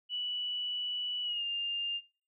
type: tone with pitch glide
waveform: sine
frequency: 2955 to 2805 Hz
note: F#7 to F7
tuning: -3 to +7 cents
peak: -32 dBFS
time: 0.09-2.01 s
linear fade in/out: 50 ms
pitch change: -90 cents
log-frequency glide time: 1.23-1.44 s
effects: noise-tail reverb RT60 0.4 s tail -21 dB re dry